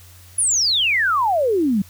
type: exponential sweep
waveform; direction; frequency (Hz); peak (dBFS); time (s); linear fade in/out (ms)
sine; down; 10548 to 185.3; -15; 0.38-1.82; 5
effects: added 90 Hz sine -44 dBFS peak until 1.89 s + white hiss -48 dBFS RMS until 1.89 s